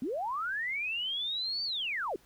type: linear two-way sweep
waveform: sine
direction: up then down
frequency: 220 to 4625 to 311.8 Hz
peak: -31 dBFS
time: 0.02-2.16 s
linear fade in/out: 2 ms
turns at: 1.64 s
effects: pink hiss -63 dBFS RMS until 2.25 s